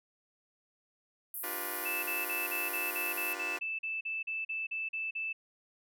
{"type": "band-pass noise", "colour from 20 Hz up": "pink", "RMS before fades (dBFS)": -40, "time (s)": [1.34, 3.33], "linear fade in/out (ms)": 2, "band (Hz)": [11000, 15000], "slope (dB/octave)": 48}
{"type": "chord", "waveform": "10% pulse", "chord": "G dominant seventh", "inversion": "second", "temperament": "just", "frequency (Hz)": [294, 352.8, 392, 490], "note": ["D4", "F4", "G4", "B4"], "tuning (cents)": [2, 18, 0, -14], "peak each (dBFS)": [-39, -34, -39, -37], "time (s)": [1.43, 3.59], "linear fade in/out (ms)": 10}
{"type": "tone bursts", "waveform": "sine", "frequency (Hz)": 2637, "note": "E7", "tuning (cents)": 0, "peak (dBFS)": -33, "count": 16, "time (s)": [1.85, 5.33], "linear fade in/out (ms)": 10, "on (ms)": 180, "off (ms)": 40}
{"effects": []}